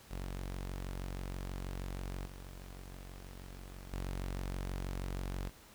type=tone with level steps; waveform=sawtooth; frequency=46.25 Hz; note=F#1; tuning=in tune; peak=-35 / -43 / -33 dBFS; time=0.1-5.5 s; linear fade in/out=20 ms; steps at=2.25 / 3.92 s; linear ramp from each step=10 ms; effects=pink hiss -58 dBFS RMS until 5.74 s